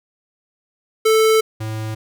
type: tone pair in turn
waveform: square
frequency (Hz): 440 / 109.43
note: A4 / A2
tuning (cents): 0 / -9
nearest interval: 2 octaves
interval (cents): 2409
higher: first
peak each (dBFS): -12 / -24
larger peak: first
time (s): 1.05-1.41 / 1.6-1.95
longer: first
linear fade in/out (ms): 10
effects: none